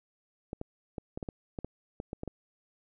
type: clicks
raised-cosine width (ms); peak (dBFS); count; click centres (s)
2; -23; 12; 0.531 / 0.614 / 0.982 / 1.175 / 1.228 / 1.288 / 1.588 / 1.646 / 2.001 / 2.131 / 2.234 / 2.277
effects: none